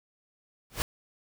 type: noise with exponential growth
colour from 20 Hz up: pink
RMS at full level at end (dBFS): -24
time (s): 0.7-0.82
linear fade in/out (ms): 0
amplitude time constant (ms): 26
effects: none